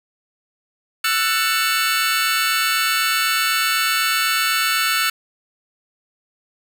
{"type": "chord", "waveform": "25% pulse", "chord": "F# minor seventh", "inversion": "third", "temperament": "just", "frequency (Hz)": [1332, 1480, 1776, 2220], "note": ["E6", "F#6", "A6", "C#7"], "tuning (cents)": [18, 0, 16, 2], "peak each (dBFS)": [-17, -19, -22, -21], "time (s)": [1.04, 5.1], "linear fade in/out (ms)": 5, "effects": []}